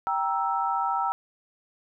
sine chord, E diminished, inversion first, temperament equal with one note detuned, 784 / 938.3 / 1318.5 Hz, G5 / Bb5 / E6, 0 / +11 / 0 cents, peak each -28 dBFS, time 0.07-1.12 s, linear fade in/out 0 ms, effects none

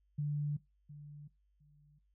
sine tone with echo, 146.83 Hz, D3, in tune, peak -32 dBFS, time 0.18-0.57 s, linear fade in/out 10 ms, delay 710 ms, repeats 2, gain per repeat -15 dB, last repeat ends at 1.99 s, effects noise-tail reverb RT60 0.2 s tail -19 dB re dry + added 50 Hz sine -70 dBFS peak until 2.14 s

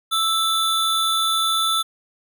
square tone pair together, 1318.5 / 3526 Hz, E6 / A7, 0 / +3 cents, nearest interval octave + perfect fourth, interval 1703 cents, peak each -22 / -21 dBFS, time 0.11-1.83 s, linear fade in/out 20 ms, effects none

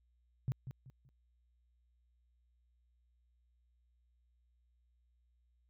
sine tone with echo, 129.6 Hz, C3, 16 cents flat, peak -31 dBFS, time 0.48-0.52 s, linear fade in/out 0 ms, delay 190 ms, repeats 3, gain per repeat -10 dB, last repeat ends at 1.09 s, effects added 60 Hz sine -70 dBFS peak until 5.69 s

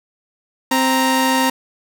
sawtooth tone pair together, 261.5 / 932 Hz, C4 / A#5, -1 / -1 cents, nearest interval octave + minor seventh, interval 2200 cents, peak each -13 dBFS, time 0.71-1.5 s, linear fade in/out 5 ms, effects none

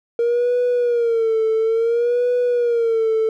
triangle tone with vibrato, 466.2 Hz, A#4, in tune, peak -12 dBFS, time 0.19-3.29 s, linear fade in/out 2 ms, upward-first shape sine, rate 0.58 Hz, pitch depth 92 cents each way, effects tanh soft clip ceiling -11 dBFS

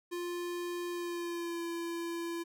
square tone with pitch glide, 350 to 338.5 Hz, F4 to E4, +4 to +46 cents, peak -36 dBFS, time 0.11-2.44 s, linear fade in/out 20 ms, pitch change -58 cents, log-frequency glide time 0.9-1.64 s, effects none

